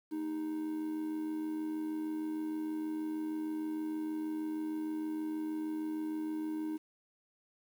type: tone with amplitude modulation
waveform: triangle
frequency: 311.1 Hz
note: D#4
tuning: in tune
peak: -30 dBFS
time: 0.11-6.78 s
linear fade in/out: 20 ms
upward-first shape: sine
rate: 86.4 Hz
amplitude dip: 50%
effects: 10-bit